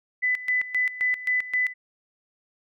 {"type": "tone with tremolo", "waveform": "sine", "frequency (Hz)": 2000, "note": "B6", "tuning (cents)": 21, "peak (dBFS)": -20, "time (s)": [0.22, 1.74], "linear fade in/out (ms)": 20, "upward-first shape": "square", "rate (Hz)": 3.8, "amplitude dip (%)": 80, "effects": []}